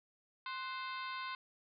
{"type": "harmonic tone with a mistuned harmonic", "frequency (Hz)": 523.3, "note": "C5", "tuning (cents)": 0, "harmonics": [2, 3, 4, 5, 6, 7, 8, 9], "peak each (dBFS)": [-42, -47, -49, -51, -56, -52, -53, -59], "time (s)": [0.46, 1.35], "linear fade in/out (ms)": 2, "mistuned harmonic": 3, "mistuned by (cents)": -85, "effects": []}